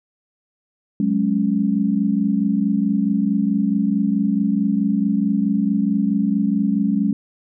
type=chord; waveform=sine; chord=F# suspended second; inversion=none; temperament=equal with one note detuned; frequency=185 / 209.6 / 277.2 Hz; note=F#3 / G#3 / C#4; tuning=0 / +16 / 0 cents; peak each=-22 / -18 / -22 dBFS; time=1-7.13 s; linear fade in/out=2 ms; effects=none